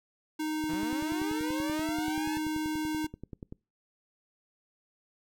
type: tone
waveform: square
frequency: 309.8 Hz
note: D#4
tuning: 7 cents flat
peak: -31 dBFS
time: 0.39-3.07 s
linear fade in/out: 10 ms
type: click train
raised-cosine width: 3 ms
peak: -28 dBFS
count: 31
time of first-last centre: 0.64-3.525 s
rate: 10.4 Hz
type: linear sweep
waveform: sawtooth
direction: up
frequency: 155.3 to 880 Hz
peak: -34 dBFS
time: 0.69-2.38 s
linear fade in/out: 5 ms
effects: noise-tail reverb RT60 0.3 s tail -25 dB re dry